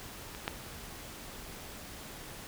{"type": "clicks", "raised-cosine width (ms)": 0.3, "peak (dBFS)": [-27, -15], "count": 2, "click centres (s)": [0.349, 0.479], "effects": ["pink hiss -46 dBFS RMS until 2.47 s"]}